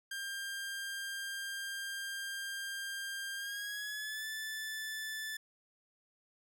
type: tone with pitch glide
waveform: sawtooth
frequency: 1597 to 1751.6 Hz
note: G6 to A6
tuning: +32 to -8 cents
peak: -35 dBFS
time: 0.11-5.37 s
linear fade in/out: 5 ms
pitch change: +160 cents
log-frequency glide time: 3.35-4.26 s
effects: none